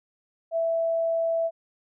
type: tone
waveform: sine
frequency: 661 Hz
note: E5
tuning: 5 cents sharp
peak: -22 dBFS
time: 0.51-1.51 s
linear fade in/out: 50 ms
effects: none